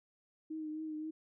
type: tone with vibrato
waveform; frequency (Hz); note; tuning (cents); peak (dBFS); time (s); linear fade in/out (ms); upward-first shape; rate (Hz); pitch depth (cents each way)
sine; 311.1; D#4; 0; -38; 0.5-1.11; 10; triangle; 3.8; 35
effects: none